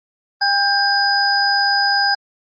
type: tone cluster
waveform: sine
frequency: 804 / 1587 / 4971 Hz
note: G5 / G6 / D#8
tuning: +44 / +21 / -2 cents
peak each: -18 dBFS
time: 0.41-2.15 s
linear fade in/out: 10 ms
effects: Opus 32 kbps